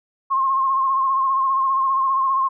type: tone with vibrato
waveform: sine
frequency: 1070 Hz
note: C6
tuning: 38 cents sharp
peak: -16 dBFS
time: 0.3-2.49 s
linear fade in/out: 20 ms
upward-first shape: sine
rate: 15 Hz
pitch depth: 39 cents each way
effects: none